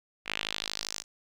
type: tone with band-pass filter sweep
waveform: sawtooth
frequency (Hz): 52.6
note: G#1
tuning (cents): +23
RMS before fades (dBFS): -36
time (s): 0.25-1.04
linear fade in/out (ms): 50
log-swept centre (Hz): 2500 to 6400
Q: 2.5
effects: none